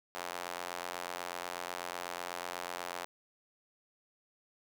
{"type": "tone with high-pass filter", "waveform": "square", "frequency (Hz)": 44.06, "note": "F1", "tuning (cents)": 16, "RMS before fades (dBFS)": -41, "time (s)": [0.15, 3.05], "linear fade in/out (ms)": 0, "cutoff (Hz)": 750, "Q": 1.1, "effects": []}